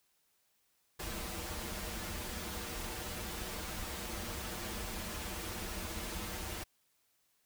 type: noise with comb filter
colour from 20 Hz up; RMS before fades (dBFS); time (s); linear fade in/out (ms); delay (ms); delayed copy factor
pink; -41; 0.99-6.64; 10; 7.3; -0.8
effects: white hiss -75 dBFS RMS until 7.45 s